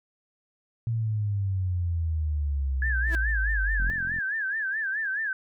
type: exponential sweep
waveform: sine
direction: down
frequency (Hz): 116.54 to 46.91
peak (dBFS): -24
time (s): 0.87-3.9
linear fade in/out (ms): 0
type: tone with vibrato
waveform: sine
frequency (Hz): 1661.2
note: G#6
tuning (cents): 0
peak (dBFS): -26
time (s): 2.82-5.33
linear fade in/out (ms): 2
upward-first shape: sine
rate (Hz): 4.7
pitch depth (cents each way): 140
type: tone with exponential growth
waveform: sawtooth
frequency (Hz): 329.6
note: E4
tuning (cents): 0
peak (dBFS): -26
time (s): 3.03-3.15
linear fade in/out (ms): 0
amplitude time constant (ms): 25
type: click train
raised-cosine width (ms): 5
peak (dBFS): -28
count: 18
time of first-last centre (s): 3.8-4.186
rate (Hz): 44
effects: none